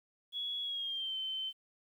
sine tone with pitch glide, 3361 to 3082 Hz, G#7 to G7, +20 to -30 cents, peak -35 dBFS, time 0.32-1.53 s, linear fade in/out 50 ms, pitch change -150 cents, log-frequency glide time 0.62-1.17 s, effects 11-bit

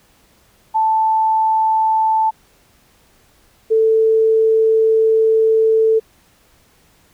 sine tone pair in turn, 880 / 443.4 Hz, A5 / A4, 0 / +13 cents, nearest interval octave, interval 1187 cents, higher first, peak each -12 / -10 dBFS, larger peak second, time 0.74-2.31 / 3.7-6 s, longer second, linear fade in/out 20 ms, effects pink hiss -54 dBFS RMS until 7.13 s

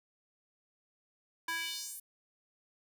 square tone with high-pass filter sweep, 329.6 Hz, E4, in tune, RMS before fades -39 dBFS, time 1.48-2 s, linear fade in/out 5 ms, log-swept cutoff 1200 to 12000 Hz, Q 2.2, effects none

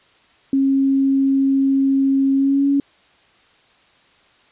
sine tone with pitch glide, 271.4 to 279.8 Hz, C#4 to C#4, -36 to +16 cents, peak -13 dBFS, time 0.53-2.8 s, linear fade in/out 2 ms, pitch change +52 cents, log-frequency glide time 2.35-2.68 s, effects white hiss -54 dBFS RMS until 4.51 s + resampled to 8000 Hz

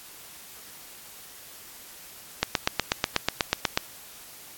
click train, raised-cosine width 0.2 ms, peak -3 dBFS, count 12, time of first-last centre 2.43-3.775 s, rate 8.18 Hz, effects white hiss -46 dBFS RMS until 4.57 s + AAC 64 kbps

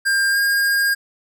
square tone with pitch glide, 1600 to 1618.6 Hz, G6 to G#6, +35 to -45 cents, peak -16 dBFS, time 0.05-0.95 s, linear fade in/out 20 ms, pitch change +20 cents, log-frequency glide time 0.31-0.37 s, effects none

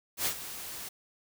white noise with ADSR envelope, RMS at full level -28 dBFS, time 0.17-0.89 s, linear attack 87 ms, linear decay 79 ms, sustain -13 dB, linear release 10 ms, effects none

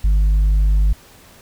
sine tone with tanh clipping, 50.6 Hz, G#1, 44 cents flat, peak -12 dBFS, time 0.04-0.93 s, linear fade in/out 5 ms, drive 3 dB, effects pink hiss -46 dBFS RMS until 1.41 s

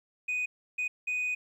sine tone bursts at uneven times, 2489 Hz, D#7, in tune, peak -26 dBFS, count 3, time 0.28-0.46 / 0.78-0.88 / 1.07-1.35 s, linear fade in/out 10 ms, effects tanh soft clip ceiling -27 dBFS + 11-bit

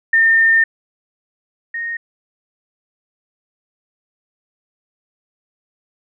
sine tone pair in turn, 1813 / 1855.4 Hz, A#6 / A#6, -49 / -9 cents, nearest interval unison, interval 40 cents, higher second, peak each -9 / -21 dBFS, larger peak first, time 0.13-0.64 / 1.74-1.97 s, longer first, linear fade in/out 5 ms, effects none

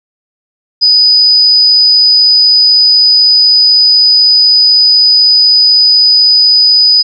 sine tone, 4978 Hz, D#8, in tune, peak -3 dBFS, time 0.81-7.03 s, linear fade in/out 20 ms, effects none

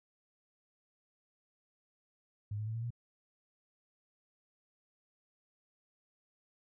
sine tone with pitch steps, 103.83 / 107.37 / 111.03 / 114.81 / 118.72 Hz, G#2 / A2 / A2 / A#2 / A#2, 0 / -42 / +16 / -26 / +32 cents, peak -35 dBFS, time 2.51-2.905 s, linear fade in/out 5 ms, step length 79 ms, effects none

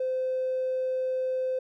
triangle tone with tanh clipping, 516 Hz, C5, 24 cents flat, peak -25 dBFS, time 0-1.59 s, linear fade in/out 5 ms, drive 1 dB, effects none

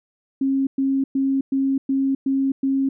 sine tone bursts, 270.3 Hz, C#4, 44 cents flat, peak -17 dBFS, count 7, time 0.41-2.89 s, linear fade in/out 5 ms, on 260 ms, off 110 ms, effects none

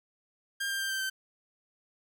sawtooth tone with pitch steps, 1603 / 1589.2 / 1575.5 / 1561.9 / 1548.4 Hz, G6 / G6 / G6 / G6 / G6, +38 / +23 / +8 / -7 / -22 cents, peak -27 dBFS, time 0.6-1.1 s, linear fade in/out 10 ms, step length 100 ms, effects none

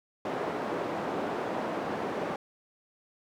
white band-pass noise, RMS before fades -33 dBFS, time 0.25-2.36 s, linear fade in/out 2 ms, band 210 to 730 Hz, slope 12 dB/octave, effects none

